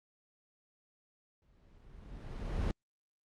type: noise with exponential growth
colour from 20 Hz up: brown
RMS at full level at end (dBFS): -30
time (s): 1.42-2.71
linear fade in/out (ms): 1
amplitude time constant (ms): 280
effects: low-pass 6000 Hz 12 dB/octave + Opus 48 kbps